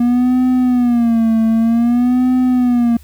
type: tone with vibrato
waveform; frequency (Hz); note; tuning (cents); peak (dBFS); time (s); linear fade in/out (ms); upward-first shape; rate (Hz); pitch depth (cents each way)
triangle; 238.4; A#3; +39; -8; 0-2.97; 5; sine; 0.53; 110
effects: added 72 Hz sine -38 dBFS peak until 3.03 s + white hiss -50 dBFS RMS until 3.03 s